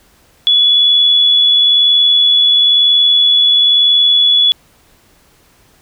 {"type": "tone with amplitude modulation", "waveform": "sine", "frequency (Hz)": 3409, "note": "G#7", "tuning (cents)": 45, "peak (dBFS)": -5, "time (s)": [0.47, 4.52], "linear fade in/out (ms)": 0, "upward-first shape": "sine", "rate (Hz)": 81, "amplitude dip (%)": 30, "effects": ["pink hiss -50 dBFS RMS until 5.81 s"]}